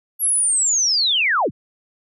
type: linear sweep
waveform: sine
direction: down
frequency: 11500 to 49 Hz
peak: -15 dBFS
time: 0.19-1.51 s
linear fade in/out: 50 ms
effects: none